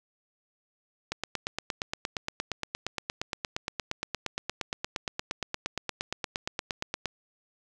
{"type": "click train", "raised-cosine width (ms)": 0.2, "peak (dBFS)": -13, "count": 52, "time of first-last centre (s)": [1.12, 7.057], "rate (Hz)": 8.59, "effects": []}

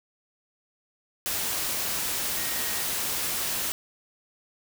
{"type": "tone in noise", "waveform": "sine", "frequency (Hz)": 1876, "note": "A#6", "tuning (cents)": 11, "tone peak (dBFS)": -40, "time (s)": [2.37, 2.82], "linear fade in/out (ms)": 0, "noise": "white", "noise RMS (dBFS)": -29, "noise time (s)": [1.26, 3.72], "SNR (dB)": -14, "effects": []}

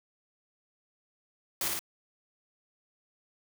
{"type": "noise with echo", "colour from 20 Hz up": "white", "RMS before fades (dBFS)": -31, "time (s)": [1.61, 1.68], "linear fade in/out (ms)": 2, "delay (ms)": 56, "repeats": 2, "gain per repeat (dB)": -2, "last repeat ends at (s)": 1.792, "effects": []}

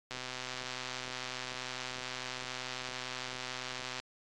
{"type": "click train", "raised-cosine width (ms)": 0.2, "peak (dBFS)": -22, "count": 495, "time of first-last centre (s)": [0.11, 4], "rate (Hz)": 127, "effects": ["AAC 32 kbps"]}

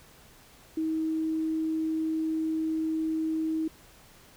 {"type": "tone", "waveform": "sine", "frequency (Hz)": 318.2, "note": "D#4", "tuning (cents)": 39, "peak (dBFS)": -26, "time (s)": [0.77, 3.68], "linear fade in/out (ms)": 5, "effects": ["pink hiss -55 dBFS RMS until 4.36 s"]}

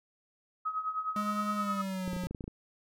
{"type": "tone with tremolo", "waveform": "sine", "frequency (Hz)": 1270, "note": "D#6", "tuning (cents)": 35, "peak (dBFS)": -28, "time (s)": [0.65, 1.82], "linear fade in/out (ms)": 10, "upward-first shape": "triangle", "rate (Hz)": 9.7, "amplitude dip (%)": 80}
{"type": "tone with pitch glide", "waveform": "square", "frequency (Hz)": [207.7, 180.81], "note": ["G#3", "F#3"], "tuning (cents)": [0, -40], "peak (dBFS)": -34, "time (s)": [1.16, 2.27], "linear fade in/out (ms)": 2, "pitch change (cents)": -240, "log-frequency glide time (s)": [1.55, 2.13]}
{"type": "clicks", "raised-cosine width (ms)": 3, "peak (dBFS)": -26, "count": 10, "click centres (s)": [2.078, 2.132, 2.165, 2.237, 2.269, 2.31, 2.348, 2.408, 2.441, 2.479]}
{"effects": []}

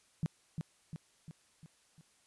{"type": "tone with echo", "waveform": "sine", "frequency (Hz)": 158.8, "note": "D#3", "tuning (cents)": 36, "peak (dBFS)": -29, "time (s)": [0.23, 0.26], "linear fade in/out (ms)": 0, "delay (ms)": 350, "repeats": 5, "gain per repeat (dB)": -5, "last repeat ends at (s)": 2.01, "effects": ["white hiss -69 dBFS RMS until 2.26 s", "resampled to 24000 Hz"]}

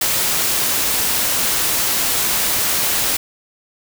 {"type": "noise", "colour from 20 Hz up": "white", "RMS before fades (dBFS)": -18, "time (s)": [0.01, 3.17], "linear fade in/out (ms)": 5, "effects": []}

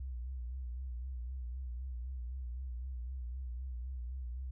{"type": "tone with vibrato", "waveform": "sine", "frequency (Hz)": 62.5, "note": "B1", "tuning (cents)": 21, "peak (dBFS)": -38, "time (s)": [0, 4.51], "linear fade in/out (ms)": 5, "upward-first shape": "sine", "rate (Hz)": 3.9, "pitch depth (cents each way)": 89, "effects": []}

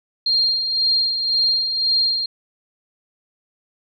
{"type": "tone with tremolo", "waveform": "sine", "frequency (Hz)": 4207, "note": "C8", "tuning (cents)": 9, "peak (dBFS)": -14, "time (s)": [0.26, 2.26], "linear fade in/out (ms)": 5, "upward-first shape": "sine", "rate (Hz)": 1.9, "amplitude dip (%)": 50, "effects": []}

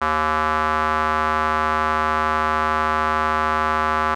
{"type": "tone with band-pass filter", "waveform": "square", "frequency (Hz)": 77.78, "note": "D#2", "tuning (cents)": 0, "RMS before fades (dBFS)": -20, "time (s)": [0.01, 4.15], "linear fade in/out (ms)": 10, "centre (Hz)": 1200, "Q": 3.2, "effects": []}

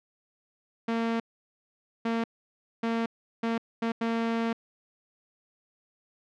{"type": "tone bursts at uneven times", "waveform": "sawtooth", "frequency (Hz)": 229.1, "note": "A#3", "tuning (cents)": -30, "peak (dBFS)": -22, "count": 6, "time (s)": [[0.88, 1.2], [2.05, 2.24], [2.83, 3.06], [3.43, 3.58], [3.82, 3.92], [4.01, 4.53]], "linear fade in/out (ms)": 5, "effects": ["low-pass 3000 Hz 12 dB/octave"]}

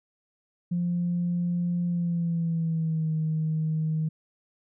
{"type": "tone with pitch glide", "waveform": "sine", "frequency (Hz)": [174.61, 157.37], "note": ["F3", "D#3"], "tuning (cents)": [0, 20], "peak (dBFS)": -23, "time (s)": [0.71, 4.09], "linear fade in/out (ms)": 10, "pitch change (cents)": -180, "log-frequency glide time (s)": [1.86, 3.13], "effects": ["tanh soft clip ceiling -19 dBFS"]}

